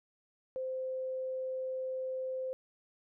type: tone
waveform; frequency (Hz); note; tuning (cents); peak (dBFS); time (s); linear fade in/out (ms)
sine; 519; C5; -14; -34; 0.56-2.53; 0
effects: none